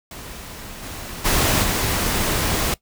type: noise with level steps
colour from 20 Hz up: pink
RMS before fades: -36 / -33 / -18 / -21 dBFS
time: 0.11-2.74 s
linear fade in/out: 2 ms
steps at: 0.82 / 1.24 / 1.62 s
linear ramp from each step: 20 ms
effects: noise-tail reverb RT60 0.1 s tail -19 dB re dry